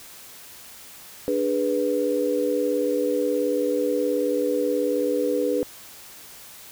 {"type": "chord", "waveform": "sine", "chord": "G# diminished", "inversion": "second", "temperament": "equal", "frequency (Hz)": [293.7, 415.3, 493.9], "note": ["D4", "G#4", "B4"], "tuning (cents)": [0, 0, 0], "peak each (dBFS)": [-26, -26, -23], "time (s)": [1.28, 5.63], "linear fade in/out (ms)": 0, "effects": ["white hiss -44 dBFS RMS until 6.71 s"]}